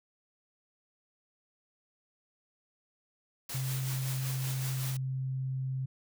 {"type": "noise with tremolo", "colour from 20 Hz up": "white", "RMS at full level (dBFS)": -39, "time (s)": [3.49, 4.97], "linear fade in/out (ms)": 5, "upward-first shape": "sine", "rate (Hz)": 5.3, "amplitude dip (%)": 40}
{"type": "tone", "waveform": "sine", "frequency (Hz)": 131.6, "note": "C3", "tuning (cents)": 10, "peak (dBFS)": -31, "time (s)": [3.54, 5.86], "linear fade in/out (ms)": 10}
{"effects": []}